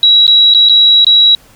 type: tone with dropouts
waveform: sine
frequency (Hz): 3882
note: B7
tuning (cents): -31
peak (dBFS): -3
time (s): 0.03-1.35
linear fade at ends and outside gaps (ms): 1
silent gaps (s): 0.267-0.278 / 0.539-0.547 / 0.688-0.695 / 1.046-1.067
effects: pink hiss -44 dBFS RMS until 1.55 s